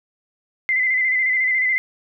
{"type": "tone with vibrato", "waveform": "sine", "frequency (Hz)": 2050, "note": "C7", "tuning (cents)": -36, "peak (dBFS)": -16, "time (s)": [0.69, 1.78], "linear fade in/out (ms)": 0, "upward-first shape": "square", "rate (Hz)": 14, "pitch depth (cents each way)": 37, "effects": []}